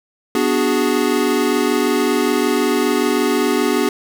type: chord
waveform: square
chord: G# half-diminished seventh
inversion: first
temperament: equal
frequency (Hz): 246.9 / 293.7 / 370 / 415.3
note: B3 / D4 / F#4 / G#4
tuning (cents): 0 / 0 / 0 / 0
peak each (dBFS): -21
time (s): 0.35-3.89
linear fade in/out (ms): 2
effects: 7-bit